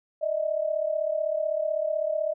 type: tone pair together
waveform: sine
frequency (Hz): 603.1 / 639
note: D5 / D#5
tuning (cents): +46 / +46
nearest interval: minor second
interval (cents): 100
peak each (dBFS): -27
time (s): 0.21-2.34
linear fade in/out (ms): 20
effects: none

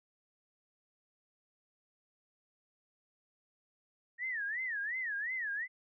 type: tone with vibrato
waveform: sine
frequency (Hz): 1830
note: A#6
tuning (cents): -32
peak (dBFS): -34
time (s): 4.18-5.68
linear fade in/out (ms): 50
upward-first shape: sine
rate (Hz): 2.8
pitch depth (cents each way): 220
effects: none

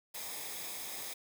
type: noise with comb filter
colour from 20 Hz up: white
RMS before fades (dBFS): -42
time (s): 0.14-1.14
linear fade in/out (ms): 10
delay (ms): 0.69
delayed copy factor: -0.55
effects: none

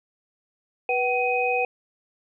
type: tone cluster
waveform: sine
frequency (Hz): 490 / 757 / 2508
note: B4 / F#5 / D#7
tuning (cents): -14 / +39 / +13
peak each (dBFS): -25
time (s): 0.89-1.65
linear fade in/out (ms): 2
effects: none

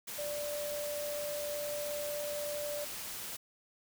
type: tone in noise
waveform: sine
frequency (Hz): 587.3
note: D5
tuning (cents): 0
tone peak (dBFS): -36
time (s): 0.18-2.85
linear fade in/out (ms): 10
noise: white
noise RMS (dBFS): -42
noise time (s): 0.07-3.37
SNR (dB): +3
effects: none

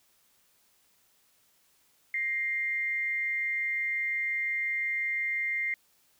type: tone pair together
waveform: sine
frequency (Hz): 1874.3 / 2100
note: A#6 / C7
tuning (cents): +9 / +6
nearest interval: major second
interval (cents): 197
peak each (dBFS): -37 / -28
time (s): 2.14-5.74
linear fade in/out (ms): 2
effects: white hiss -67 dBFS RMS until 6.19 s

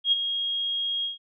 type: tone with ADSR envelope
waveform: sine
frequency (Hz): 3268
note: G#7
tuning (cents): -29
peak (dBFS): -16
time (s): 0.04-1.18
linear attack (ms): 81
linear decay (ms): 21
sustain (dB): -9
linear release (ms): 140
effects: none

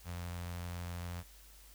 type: tone with notch filter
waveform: sawtooth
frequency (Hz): 87.31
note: F2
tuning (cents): 0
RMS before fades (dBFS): -42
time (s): 0.04-1.24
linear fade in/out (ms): 50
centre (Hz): 330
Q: 0.88
effects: added 50 Hz sine -57 dBFS peak until 1.74 s + white hiss -60 dBFS RMS until 1.74 s

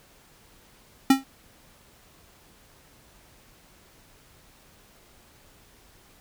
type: tone with exponential decay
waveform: square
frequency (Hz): 268.8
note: C4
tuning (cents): +47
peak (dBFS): -11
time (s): 1.1-1.24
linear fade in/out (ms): 5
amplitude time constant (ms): 30
effects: pink hiss -56 dBFS RMS until 6.2 s

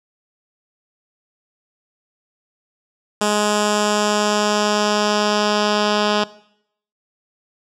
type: tone with low-pass filter sweep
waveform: 10% pulse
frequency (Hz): 209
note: G#3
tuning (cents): +11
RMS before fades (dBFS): -18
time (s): 3.21-6.24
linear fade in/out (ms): 5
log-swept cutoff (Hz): 8200 to 4500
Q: 2
effects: noise-tail reverb RT60 0.7 s tail -19 dB re dry

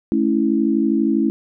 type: chord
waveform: sine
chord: A major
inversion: none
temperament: equal with one note detuned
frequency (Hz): 217.1 / 277.2 / 329.6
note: A3 / C#4 / E4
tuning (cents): -23 / 0 / 0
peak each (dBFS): -19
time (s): 0.12-1.3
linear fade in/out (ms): 0
effects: none

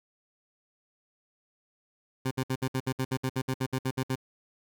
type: tone bursts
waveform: 20% pulse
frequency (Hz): 130.81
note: C3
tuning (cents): 0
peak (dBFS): -22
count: 16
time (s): 2.25-4.157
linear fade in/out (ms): 10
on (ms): 62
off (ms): 61
effects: none

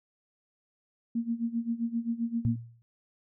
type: tone with tremolo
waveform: sine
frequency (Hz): 232.3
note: A#3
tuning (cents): -6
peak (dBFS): -25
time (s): 1.15-2.56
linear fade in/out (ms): 5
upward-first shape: sine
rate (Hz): 7.6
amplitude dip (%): 85
type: tone with exponential decay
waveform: sine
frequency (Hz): 116.54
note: A#2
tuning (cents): 0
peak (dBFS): -22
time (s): 2.45-2.82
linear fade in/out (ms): 0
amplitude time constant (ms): 79
effects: none

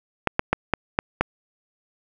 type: clicks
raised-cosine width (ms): 0.5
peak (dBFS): -3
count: 6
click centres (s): 0.273 / 0.394 / 0.53 / 0.737 / 0.989 / 1.21
effects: none

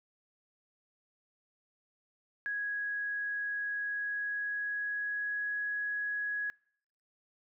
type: tone with pitch glide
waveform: sine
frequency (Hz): 1661.2 to 1671.8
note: G#6 to G#6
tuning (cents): 0 to +11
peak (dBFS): -32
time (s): 2.46-6.5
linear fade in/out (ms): 0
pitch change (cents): +11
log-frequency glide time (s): 3.8-5.55
effects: noise-tail reverb RT60 0.7 s tail -26 dB re dry

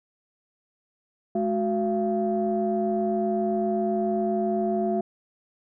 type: tone cluster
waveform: sine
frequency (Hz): 212.3 / 369.8 / 683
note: G#3 / F#4 / F5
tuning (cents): +38 / -1 / -39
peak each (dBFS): -26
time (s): 1.35-5.01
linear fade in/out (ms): 5
effects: tanh soft clip ceiling -14 dBFS

